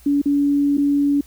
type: tone with dropouts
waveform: sine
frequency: 285.1 Hz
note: C#4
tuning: 49 cents sharp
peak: -14 dBFS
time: 0.06-1.21 s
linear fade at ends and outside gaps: 5 ms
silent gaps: 0.217-0.257 / 0.772-0.779 s
effects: added 60 Hz sine -46 dBFS peak until 1.26 s + white hiss -51 dBFS RMS until 1.26 s